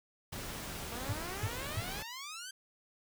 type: noise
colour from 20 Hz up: pink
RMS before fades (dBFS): -42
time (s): 0.32-2.03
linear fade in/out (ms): 10
type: exponential sweep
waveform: 10% pulse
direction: up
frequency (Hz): 228.6 to 1588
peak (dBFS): -34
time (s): 0.92-2.51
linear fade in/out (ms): 5
type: tone bursts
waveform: sine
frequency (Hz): 103.7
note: G#2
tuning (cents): -2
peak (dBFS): -30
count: 3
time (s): 1.09-1.807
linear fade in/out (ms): 5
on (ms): 39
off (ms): 300
effects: none